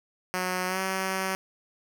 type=tone with pitch glide; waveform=5% pulse; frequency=183.3 to 189.98 Hz; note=F#3 to F#3; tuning=-16 to +46 cents; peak=-16 dBFS; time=0.34-1.35 s; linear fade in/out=0 ms; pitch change=+62 cents; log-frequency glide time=0.67-0.79 s; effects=none